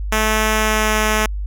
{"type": "tone with pitch glide", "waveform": "5% pulse", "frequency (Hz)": [217.1, 215.5], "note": ["A3", "A3"], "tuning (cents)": [-23, -36], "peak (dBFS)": -4, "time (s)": [0.12, 1.26], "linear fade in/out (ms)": 2, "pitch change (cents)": -13, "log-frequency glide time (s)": [0.53, 0.93], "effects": ["added 50 Hz sine -21 dBFS peak until 1.46 s"]}